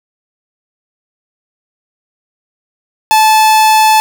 45% pulse tone, 870 Hz, A5, 20 cents flat, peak -5 dBFS, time 3.11-4 s, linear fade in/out 0 ms, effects 7-bit

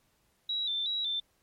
sine tone with vibrato, 3712 Hz, A#7, 8 cents flat, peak -29 dBFS, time 0.49-1.2 s, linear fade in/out 5 ms, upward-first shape square, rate 2.7 Hz, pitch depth 75 cents each way, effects pink hiss -71 dBFS RMS until 1.42 s + MP3 64 kbps

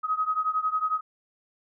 sine beating tone pair, 1260 / 1271 Hz, D#6 / D#6, +21 / +36 cents, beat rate 11 Hz, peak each -26 / -28 dBFS, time 0.03-1.01 s, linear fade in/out 20 ms, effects none

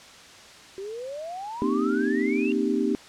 sine exponential sweep, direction up, 377.5 to 2793 Hz, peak -32 dBFS, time 0.78-2.52 s, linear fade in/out 0 ms
sine chord, C minor seventh, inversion third, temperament equal with one note detuned, 233.1 / 261.6 / 307 / 392 Hz, Bb3 / C4 / Eb4 / G4, 0 / 0 / -23 / 0 cents, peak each -27 dBFS, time 1.62-2.95 s, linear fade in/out 0 ms
effects white hiss -47 dBFS RMS until 3.08 s + low-pass 6000 Hz 12 dB/octave

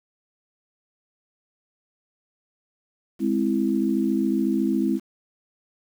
sine chord, Ab augmented, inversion none, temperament equal, 207.7 / 261.6 / 329.6 Hz, Ab3 / C4 / E4, 0 / 0 / 0 cents, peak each -24 dBFS, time 3.19-5 s, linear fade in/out 50 ms, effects 8-bit

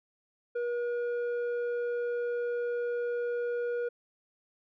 square tone with low-pass filter, 480 Hz, B4, 49 cents flat, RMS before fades -32 dBFS, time 0.55-3.89 s, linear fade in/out 10 ms, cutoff 1000 Hz, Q 4.5, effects none

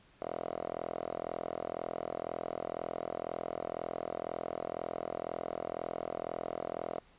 5% pulse tone with band-pass filter, 42 Hz, E1, 33 cents sharp, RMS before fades -39 dBFS, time 0.22-7 s, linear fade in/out 0 ms, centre 700 Hz, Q 5.3, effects pink hiss -63 dBFS RMS until 7.18 s + resampled to 8000 Hz

